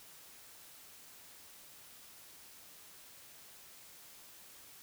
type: silence
effects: white hiss -56 dBFS RMS until 4.82 s